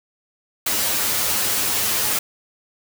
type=noise with comb filter; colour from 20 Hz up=white; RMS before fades=-21 dBFS; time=0.66-2.19 s; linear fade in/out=5 ms; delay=9.5 ms; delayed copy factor=+1; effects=none